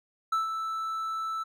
triangle tone with ADSR envelope, 1318.5 Hz, E6, in tune, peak -21 dBFS, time 0.32-1.44 s, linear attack 7 ms, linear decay 140 ms, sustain -7 dB, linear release 17 ms, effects none

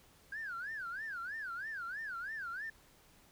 sine tone with vibrato, 1568 Hz, G6, in tune, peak -38 dBFS, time 0.32-2.7 s, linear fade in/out 5 ms, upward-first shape sine, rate 3.1 Hz, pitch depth 250 cents each way, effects tanh soft clip ceiling -35 dBFS + pink hiss -64 dBFS RMS until 3.31 s

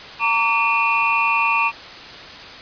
sine tone cluster, 916 / 1146 / 2439 / 2683 Hz, A#5 / D6 / D#7 / E7, -31 / -43 / -35 / +30 cents, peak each -21 dBFS, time 0.19-1.72 s, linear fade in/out 50 ms, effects white hiss -36 dBFS RMS until 2.61 s + resampled to 11025 Hz

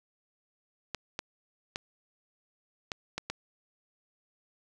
clicks, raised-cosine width 0.2 ms, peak -16 dBFS, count 6, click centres 0.947 / 1.191 / 1.759 / 2.918 / 3.18 / 3.3 s, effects none

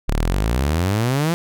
sawtooth exponential sweep, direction up, 33.45 to 174.61 Hz, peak -13 dBFS, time 0.08-1.34 s, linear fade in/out 0 ms, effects none

